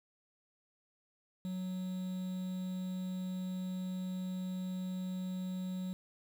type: tone with quantisation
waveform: triangle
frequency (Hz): 184.7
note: F#3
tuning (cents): -3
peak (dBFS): -34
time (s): 1.45-5.93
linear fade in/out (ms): 0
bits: 9
effects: none